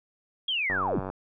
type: linear sweep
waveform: sine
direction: down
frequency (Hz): 3319 to 62.1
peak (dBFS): -25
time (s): 0.48-1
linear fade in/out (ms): 5
type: click train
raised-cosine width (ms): 1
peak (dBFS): -20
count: 39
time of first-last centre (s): 0.7-1.1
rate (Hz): 94.9
effects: none